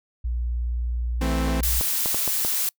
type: tone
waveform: sine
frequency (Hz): 59.6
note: A#1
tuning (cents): +39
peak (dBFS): -23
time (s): 0.24-1.81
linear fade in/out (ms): 10
type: chord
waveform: sawtooth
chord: A minor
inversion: second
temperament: equal with one note detuned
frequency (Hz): 163.86 / 220 / 261.6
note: E3 / A3 / C4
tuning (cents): -10 / 0 / 0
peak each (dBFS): -25 / -27 / -23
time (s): 1.21-1.61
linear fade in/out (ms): 5
type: clicks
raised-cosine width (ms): 1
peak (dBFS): -15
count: 6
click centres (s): 1.482 / 1.811 / 2.059 / 2.145 / 2.277 / 2.449
type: noise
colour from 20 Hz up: blue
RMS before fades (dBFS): -24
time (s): 1.63-2.69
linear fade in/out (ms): 2
effects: noise-tail reverb RT60 0.1 s tail -26 dB re dry